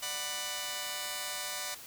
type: chord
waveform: 5% pulse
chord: B minor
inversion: first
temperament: just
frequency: 592.7 / 740.8 / 987.8 Hz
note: D5 / F#5 / B5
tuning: +16 / +2 / 0 cents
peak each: -29 / -29 / -28 dBFS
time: 0.02-1.75 s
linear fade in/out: 10 ms
effects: white hiss -48 dBFS RMS until 1.86 s